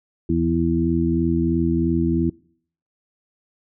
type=harmonic tone with a mistuned harmonic; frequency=83 Hz; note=E2; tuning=12 cents sharp; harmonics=1 / 2 / 3 / 4; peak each=-25 / -23 / -23 / -21 dBFS; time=0.29-2.3 s; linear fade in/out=5 ms; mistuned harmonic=1; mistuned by=-63 cents; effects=noise-tail reverb RT60 0.6 s tail -24 dB re dry